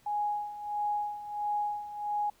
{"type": "tone with tremolo", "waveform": "sine", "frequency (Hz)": 830.6, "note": "G#5", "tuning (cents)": 0, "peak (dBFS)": -27, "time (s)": [0.06, 2.3], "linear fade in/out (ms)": 5, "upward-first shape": "sine", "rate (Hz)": 1.5, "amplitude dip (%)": 75, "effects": ["pink hiss -64 dBFS RMS until 2.4 s"]}